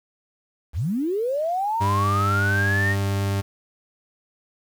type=linear sweep; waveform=sine; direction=up; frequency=52.3 to 1884 Hz; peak=-21 dBFS; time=0.73-2.96 s; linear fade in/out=50 ms
type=tone with pitch glide; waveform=40% pulse; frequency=100 to 99.02 Hz; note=G2 to G2; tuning=+35 to +18 cents; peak=-20 dBFS; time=1.8-3.42 s; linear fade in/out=20 ms; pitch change=-17 cents; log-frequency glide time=2.17-2.87 s
effects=8-bit